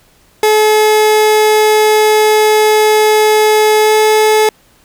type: tone with pitch glide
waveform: 30% pulse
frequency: 428.7 to 431.2 Hz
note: A4 to A4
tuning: -45 to -35 cents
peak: -4 dBFS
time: 0.43-4.49 s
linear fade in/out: 2 ms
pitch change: +10 cents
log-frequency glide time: 3.81-3.93 s
effects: pink hiss -49 dBFS RMS until 4.84 s